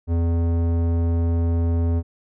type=tone with low-pass filter; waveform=square; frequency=84.2 Hz; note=E2; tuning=37 cents sharp; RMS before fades=-20 dBFS; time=0.07-2.03 s; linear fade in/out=50 ms; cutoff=530 Hz; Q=0.63; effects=none